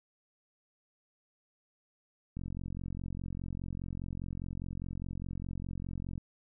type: click train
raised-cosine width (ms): 5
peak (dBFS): -27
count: 172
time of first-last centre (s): 2.37-6.178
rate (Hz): 44.9
effects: none